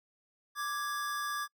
square tone pair together, 1174.7 / 1662.6 Hz, D6 / G#6, 0 / +1 cents, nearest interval tritone, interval 601 cents, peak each -36 / -38 dBFS, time 0.55-1.48 s, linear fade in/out 50 ms, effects noise-tail reverb RT60 0.1 s tail -26 dB re dry

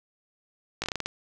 slowing click train, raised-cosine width 0.2 ms, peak -12 dBFS, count 8, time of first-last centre 0.82-1.06 s, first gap 18 ms, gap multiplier 1.21, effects none

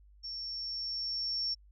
sine tone with level ramp, 5460 Hz, F8, 40 cents flat, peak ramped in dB -38 to -30 dBFS, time 0.23-1.55 s, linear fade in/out 20 ms, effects added 50 Hz sine -56 dBFS peak until 1.71 s

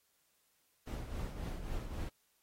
brown noise with tremolo, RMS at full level -38 dBFS, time 0.87-2.09 s, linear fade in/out 5 ms, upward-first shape triangle, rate 3.7 Hz, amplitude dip 60%, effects white hiss -75 dBFS RMS until 2.42 s + AAC 48 kbps

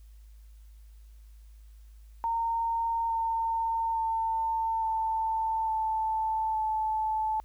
sine tone with pitch steps, 918 / 908.5 / 899.1 / 889.8 / 880.6 / 871.5 Hz, A#5 / A#5 / A5 / A5 / A5 / A5, -27 / -45 / +37 / +19 / +1 / -17 cents, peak -26 dBFS, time 2.24-7.4 s, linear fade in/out 0 ms, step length 860 ms, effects added 53 Hz sine -48 dBFS peak until 7.44 s + white hiss -69 dBFS RMS until 7.44 s

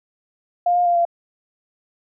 sine tone with pitch steps, 704 / 709 / 696 / 687 Hz, F5 / F5 / F5 / F5, +14 / +26 / -6 / -29 cents, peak -14 dBFS, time 0.66-1.052 s, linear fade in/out 5 ms, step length 98 ms, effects none

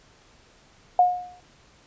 sine tone with exponential decay, 720 Hz, F#5, 47 cents flat, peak -11 dBFS, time 0.99-1.4 s, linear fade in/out 2 ms, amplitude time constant 88 ms, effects pink hiss -56 dBFS RMS until 1.86 s + resampled to 16000 Hz

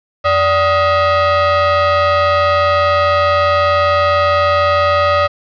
square ring-modulated tone, 334.9 Hz, E4, 27 cents sharp, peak -8 dBFS, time 0.24-5.28 s, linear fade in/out 20 ms, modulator 917 Hz, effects resampled to 11025 Hz + 7-bit

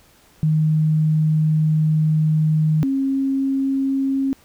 sine tone pair in turn, 155.56 / 270.4 Hz, D#3 / C#4, 0 / -43 cents, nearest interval minor seventh, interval 957 cents, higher second, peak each -14 / -17 dBFS, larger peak first, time 0.43-2.83 / 2.83-4.33 s, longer first, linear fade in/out 0 ms, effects pink hiss -53 dBFS RMS until 4.44 s

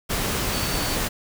sine tone in noise, 4505 Hz, C#8, 27 cents sharp, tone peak -33 dBFS, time 0.52-0.96 s, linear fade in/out 20 ms, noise pink, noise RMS -25 dBFS, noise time 0.09-1.09 s, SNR -11 dB, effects none

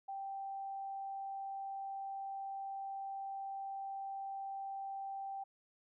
sine tone, 783 Hz, G5, 2 cents flat, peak -40 dBFS, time 0.08-5.44 s, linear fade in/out 10 ms, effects none

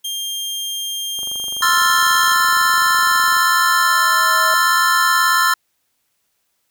sawtooth tone, 3200 Hz, G7, 35 cents sharp, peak -19 dBFS, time 0.04-2.34 s, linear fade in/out 10 ms
click train, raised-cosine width 1 ms, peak -25 dBFS, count 53, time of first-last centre 1.19-3.366 s, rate 23.9 Hz
square chord, F major seventh, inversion second, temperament equal, 1046.5 / 1318.5 / 1396.9 / 1760 Hz, C6 / E6 / F6 / A6, 0 / 0 / 0 / 0 cents, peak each -19 dBFS, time 1.62-5.54 s, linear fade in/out 5 ms
sine tone with exponential growth, 637 Hz, D#5, 41 cents sharp, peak -23 dBFS, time 3.16-4.54 s, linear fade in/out 0 ms, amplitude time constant 300 ms
effects white hiss -68 dBFS RMS until 6.7 s

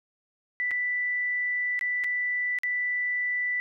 sine tone with dropouts, 1978 Hz, B6, 2 cents sharp, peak -25 dBFS, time 0.6-3.6 s, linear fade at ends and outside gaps 0 ms, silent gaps 0.709-0.714 / 1.792-1.811 / 2.038-2.043 / 2.587-2.634 s, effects none

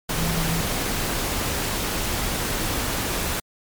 sine tone in noise, 164.81 Hz, E3, in tune, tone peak -24 dBFS, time 0.17-0.61 s, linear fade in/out 5 ms, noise pink, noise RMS -25 dBFS, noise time 0.09-3.4 s, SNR -2 dB, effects MP3 96 kbps

